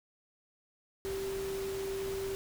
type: tone in noise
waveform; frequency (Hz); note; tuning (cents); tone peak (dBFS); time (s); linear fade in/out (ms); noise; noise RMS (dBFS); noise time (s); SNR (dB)
sine; 388.6; G4; -15; -34; 1.05-2.35; 0; pink; -44; 1.05-2.35; +7
effects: none